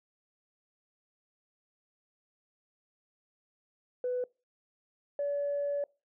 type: tone pair in turn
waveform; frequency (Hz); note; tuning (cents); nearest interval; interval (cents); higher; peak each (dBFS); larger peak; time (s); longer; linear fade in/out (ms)
sine; 497.7 / 572.3; B4 / D5; +13 / -45; major second; 242; second; -28; neither; 4.04-4.24 / 5.19-5.84; second; 2
effects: noise-tail reverb RT60 0.3 s tail -25 dB re dry + tanh soft clip ceiling -25 dBFS